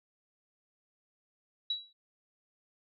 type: tone with exponential decay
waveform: sine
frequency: 3902 Hz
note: B7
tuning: 22 cents flat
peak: -27 dBFS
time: 1.7-1.93 s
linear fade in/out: 5 ms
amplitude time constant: 48 ms
effects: none